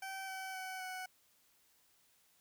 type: tone with pitch steps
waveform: 20% pulse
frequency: 771 / 761.7 / 752.5 / 743.4 Hz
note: G5 / G5 / F#5 / F#5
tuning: -29 / -50 / +29 / +8 cents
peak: -37 dBFS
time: 0.02-1.06 s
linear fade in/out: 5 ms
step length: 260 ms
effects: white hiss -71 dBFS RMS until 2.4 s